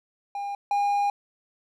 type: tone pair in turn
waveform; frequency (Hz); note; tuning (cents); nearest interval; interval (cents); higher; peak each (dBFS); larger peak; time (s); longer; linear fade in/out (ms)
triangle; 806 / 811.6; G5 / G#5; +48 / -40; unison; 12; second; -27 / -19; second; 0.35-0.55 / 0.71-1.1; second; 2
effects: none